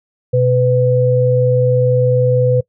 sine tone pair together, 125.25 / 501 Hz, B2 / B4, +25 / +25 cents, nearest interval 2 octaves, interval 2400 cents, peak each -13 / -12 dBFS, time 0.33-2.61 s, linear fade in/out 10 ms, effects noise-tail reverb RT60 0.1 s tail -23 dB re dry

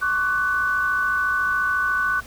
sine tone cluster, 1099 / 1153 / 1494 Hz, C#6 / D6 / F#6, -15 / -32 / +16 cents, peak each -29 / -26 / -20 dBFS, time 0.01-2.21 s, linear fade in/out 20 ms, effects added 60 Hz sine -45 dBFS peak until 2.26 s + pink hiss -44 dBFS RMS until 2.26 s

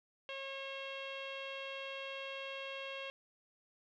sawtooth tone with low-pass filter, 543 Hz, C#5, 36 cents flat, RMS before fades -44 dBFS, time 0.29-3.1 s, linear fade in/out 0 ms, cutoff 3000 Hz, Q 6.6, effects none

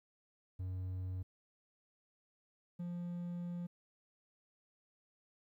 triangle tone pair in turn, 92.5 / 174.62 Hz, F#2 / F3, 0 / 0 cents, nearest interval major seventh, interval 1100 cents, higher second, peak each -36 / -37 dBFS, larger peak first, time 0.59-1.23 / 2.79-3.67 s, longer second, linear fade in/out 10 ms, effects 13-bit

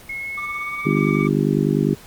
sine tone with pitch glide, 2173 to 2257 Hz, C#7 to C#7, -35 to +31 cents, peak -26 dBFS, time 0.09-1.27 s, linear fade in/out 5 ms, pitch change +66 cents, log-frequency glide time 0.2-0.9 s
triangle tone with tremolo, 1185 Hz, D6, 15 cents sharp, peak -25 dBFS, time 0.37-1.29 s, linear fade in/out 10 ms, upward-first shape sine, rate 17 Hz, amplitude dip 60%
harmonic tone, 50 Hz, G1, 35 cents sharp, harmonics 3 / 4 / 5 / 6 / 7 / 8, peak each -21 / -22 / -23 / -24 / -24 / -25 dBFS, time 0.85-1.95 s, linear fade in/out 10 ms
effects pink hiss -44 dBFS RMS until 2.06 s + Opus 48 kbps

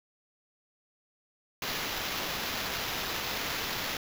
blue noise with sample-and-hold, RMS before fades -34 dBFS, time 1.62-3.97 s, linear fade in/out 2 ms, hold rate 8820 Hz, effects none

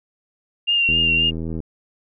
sine tone with vibrato, 2787 Hz, F7, 4 cents flat, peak -15 dBFS, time 0.67-1.31 s, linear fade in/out 20 ms, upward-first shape triangle, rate 3.8 Hz, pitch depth 33 cents each way
click train, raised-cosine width 3 ms, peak -16 dBFS, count 59, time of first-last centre 0.89-1.603 s, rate 81.4 Hz
effects none

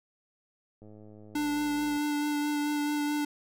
click train, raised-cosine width 2 ms, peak -38 dBFS, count 123, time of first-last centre 0.82-1.971 s, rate 106 Hz
square tone with vibrato, 294.7 Hz, D4, 6 cents sharp, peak -28 dBFS, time 1.35-3.25 s, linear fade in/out 5 ms, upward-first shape sine, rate 4.6 Hz, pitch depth 13 cents each way
effects none

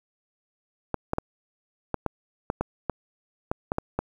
clicks, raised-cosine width 1 ms, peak -11 dBFS, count 12, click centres 0.943 / 1.134 / 1.184 / 1.943 / 2.063 / 2.501 / 2.61 / 2.897 / 3.515 / 3.719 / 3.784 / 3.99 s, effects 8-bit

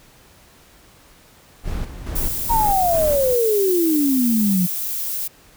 brown noise with tremolo, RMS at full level -25 dBFS, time 1.63-3.37 s, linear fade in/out 50 ms, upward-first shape square, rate 2.3 Hz, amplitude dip 60%
violet noise, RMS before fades -25 dBFS, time 2.15-5.28 s, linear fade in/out 10 ms
sine exponential sweep, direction down, 950 to 174.61 Hz, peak -15 dBFS, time 2.49-4.67 s, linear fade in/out 20 ms
effects pink hiss -50 dBFS RMS until 5.56 s

